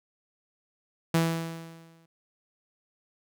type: tone with exponential decay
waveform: sawtooth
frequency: 164.81 Hz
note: E3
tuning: in tune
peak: -16 dBFS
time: 1.14-2.06 s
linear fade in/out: 5 ms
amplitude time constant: 200 ms
effects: none